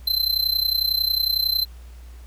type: tone with amplitude modulation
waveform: square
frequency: 4088 Hz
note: C8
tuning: 41 cents flat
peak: -16 dBFS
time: 0.07-1.65 s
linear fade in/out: 5 ms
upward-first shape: sine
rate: 31 Hz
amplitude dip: 85%
effects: added 60 Hz sine -38 dBFS peak until 2.26 s + pink hiss -54 dBFS RMS until 2.26 s

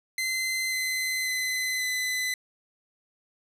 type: tone with pitch steps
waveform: sawtooth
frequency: 2062 / 2045 / 2029 / 2013 Hz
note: C7 / C7 / B6 / B6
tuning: -26 / -40 / +46 / +33 cents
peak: -23 dBFS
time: 0.18-2.34 s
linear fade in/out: 2 ms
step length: 540 ms
effects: resampled to 32000 Hz + 10-bit

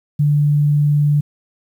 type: tone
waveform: sine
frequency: 146.83 Hz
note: D3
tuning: in tune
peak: -11 dBFS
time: 0.19-1.21 s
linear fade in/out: 10 ms
effects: 8-bit

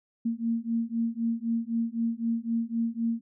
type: beating tone pair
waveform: sine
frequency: 228.3 / 232.2 Hz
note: A#3 / A#3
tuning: -36 / -7 cents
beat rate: 3.9 Hz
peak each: -29 dBFS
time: 0.25-3.21 s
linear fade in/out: 10 ms
effects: none

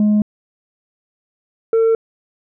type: tone pair in turn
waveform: sine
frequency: 210.1 / 451.7 Hz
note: G#3 / A4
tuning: +20 / +45 cents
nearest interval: octave + minor second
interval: 1325 cents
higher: second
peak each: -8 dBFS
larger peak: neither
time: 0-0.22 / 1.73-1.95 s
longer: neither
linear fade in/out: 2 ms
effects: tanh soft clip ceiling -10 dBFS

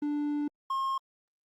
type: tone pair in turn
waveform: triangle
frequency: 293.7 / 1072.9 Hz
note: D4 / C6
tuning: 0 / +43 cents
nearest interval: octave + minor seventh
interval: 2243 cents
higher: second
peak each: -26 dBFS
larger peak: neither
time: 0.02-0.48 / 0.7-0.98 s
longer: first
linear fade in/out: 5 ms
effects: Opus 24 kbps

